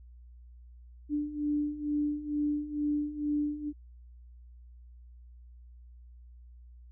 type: beating tone pair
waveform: sine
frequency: 293.7 / 295.9 Hz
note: D4 / D4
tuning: 0 / +13 cents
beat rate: 2.2 Hz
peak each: -34 / -30 dBFS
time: 1.09-3.73 s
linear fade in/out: 50 ms
effects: added 60 Hz sine -49 dBFS peak until 6.91 s